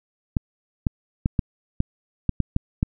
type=clicks; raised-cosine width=5 ms; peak=-7 dBFS; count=9; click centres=0.368 / 0.868 / 1.259 / 1.392 / 1.804 / 2.293 / 2.403 / 2.564 / 2.829 s; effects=none